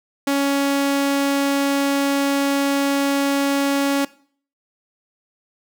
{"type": "tone", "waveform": "sawtooth", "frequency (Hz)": 279.1, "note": "C#4", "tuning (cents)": 12, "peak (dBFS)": -13, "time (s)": [0.27, 4.05], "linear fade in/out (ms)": 5, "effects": ["noise-tail reverb RT60 0.5 s tail -20 dB re dry"]}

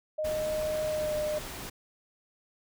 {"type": "tone with pitch glide", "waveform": "sine", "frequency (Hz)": [617, 606.8], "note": ["D#5", "D#5"], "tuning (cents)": [-15, -44], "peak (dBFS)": -28, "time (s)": [0.18, 1.39], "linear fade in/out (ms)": 10, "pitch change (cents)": -29, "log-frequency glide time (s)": [0.9, 1.15]}
{"type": "noise", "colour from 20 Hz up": "pink", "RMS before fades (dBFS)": -40, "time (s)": [0.24, 1.7], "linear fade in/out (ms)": 10}
{"effects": []}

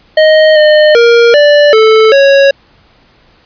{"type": "tone with pitch steps", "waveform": "square", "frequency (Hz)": [623, 609, 469.4, 586, 438.8, 553], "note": ["D#5", "D#5", "A#4", "D5", "A4", "C#5"], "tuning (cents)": [2, -37, 12, -4, -5, -4], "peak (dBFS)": -3, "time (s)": [0.17, 2.51], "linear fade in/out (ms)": 5, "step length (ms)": 390, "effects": ["pink hiss -46 dBFS RMS until 3.45 s", "resampled to 11025 Hz"]}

